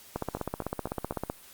two click trains, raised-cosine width 1 ms, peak -16 / -24 dBFS, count 19 / 4, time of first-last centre 0.16-1.299 / 0.37-1.124 s, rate 15.8 / 3.98 Hz, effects white hiss -52 dBFS RMS until 1.53 s + Opus 48 kbps

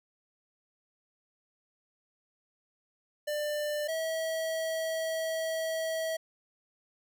square tone pair in turn, 595 / 645.6 Hz, D5 / E5, +22 / -36 cents, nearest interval minor second, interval 142 cents, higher second, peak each -31 / -31 dBFS, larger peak neither, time 3.27-3.88 / 3.88-6.17 s, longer second, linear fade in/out 10 ms, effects none

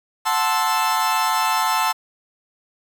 40% pulse chord, F# half-diminished seventh, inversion none, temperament equal, 740 / 880 / 1046.5 / 1318.5 Hz, F#5 / A5 / C6 / E6, 0 / 0 / 0 / 0 cents, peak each -26 / -20 / -23 / -23 dBFS, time 0.25-1.93 s, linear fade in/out 20 ms, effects 8-bit

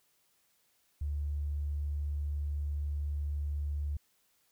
triangle tone with tanh clipping, 73 Hz, D2, 10 cents flat, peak -31 dBFS, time 1.01-3.97 s, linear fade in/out 5 ms, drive 3 dB, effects white hiss -72 dBFS RMS until 4.51 s

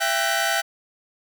sawtooth tone cluster, 670 / 791 / 1511 / 1858 / 1953 Hz, E5 / G5 / F#6 / A#6 / B6, +28 / +15 / +36 / -6 / -20 cents, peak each -22 / -22 / -21 / -28 / -28 dBFS, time 0-0.62 s, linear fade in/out 20 ms, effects none

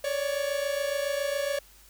45% pulse tone pair together, 556 / 583.2 Hz, C#5 / D5, +5 / -12 cents, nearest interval minor second, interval 83 cents, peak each -29 / -31 dBFS, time 0.04-1.59 s, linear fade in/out 5 ms, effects added 50 Hz sine -57 dBFS peak until 1.89 s + white hiss -56 dBFS RMS until 1.89 s

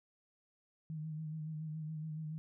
sine tone with vibrato, 155.9 Hz, D#3, 4 cents sharp, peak -39 dBFS, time 0.9-2.38 s, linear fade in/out 0 ms, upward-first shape sine, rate 7.1 Hz, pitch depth 38 cents each way, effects none

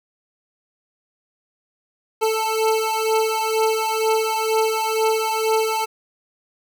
25% pulse beating tone pair, 440 / 442.1 Hz, A4 / A4, 0 / +8 cents, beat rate 2.1 Hz, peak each -17 / -18 dBFS, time 2.21-5.86 s, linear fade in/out 20 ms, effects none

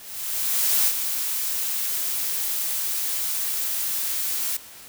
blue noise with ADSR envelope, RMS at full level -19 dBFS, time 0-4.57 s, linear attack 860 ms, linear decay 61 ms, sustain -7 dB, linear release 5 ms, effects white hiss -44 dBFS RMS until 4.88 s

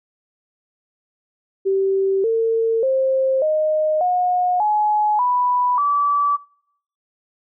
sine tone with pitch steps, 387.3 / 452.7 / 529.1 / 618.4 / 722.7 / 844.7 / 987.3 / 1153.9 Hz, G4 / A4 / C5 / D#5 / F#5 / G#5 / B5 / D6, -21 / +49 / +19 / -11 / -41 / +29 / -1 / -31 cents, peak -15 dBFS, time 1.65-6.37 s, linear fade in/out 20 ms, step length 590 ms, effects noise-tail reverb RT60 0.7 s tail -24 dB re dry

